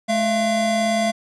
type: tone pair together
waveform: square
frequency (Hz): 214.3 / 681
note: A3 / F5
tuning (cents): -45 / -44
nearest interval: octave + minor sixth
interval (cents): 2001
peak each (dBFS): -23 / -20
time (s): 0.08-1.12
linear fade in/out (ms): 20
effects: resampled to 22050 Hz